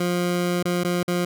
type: tone with dropouts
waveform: 20% pulse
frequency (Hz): 176.6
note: F3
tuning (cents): +20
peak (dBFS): -16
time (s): 0-1.25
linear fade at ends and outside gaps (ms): 5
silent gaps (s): 0.628-0.653 / 0.836-0.846 / 1.031-1.079
effects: none